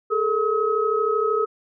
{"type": "tone cluster", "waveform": "sine", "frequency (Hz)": [418.5, 451.4, 1277], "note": ["G#4", "A4", "D#6"], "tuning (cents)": [13, 44, 45], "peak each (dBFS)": -23, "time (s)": [0.1, 1.46], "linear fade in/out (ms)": 20, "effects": []}